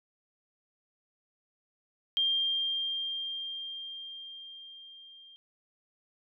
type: tone with level ramp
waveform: sine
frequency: 3193 Hz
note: G7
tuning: 31 cents sharp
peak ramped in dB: -24 to -51 dBFS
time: 2.17-5.36 s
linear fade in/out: 0 ms
effects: none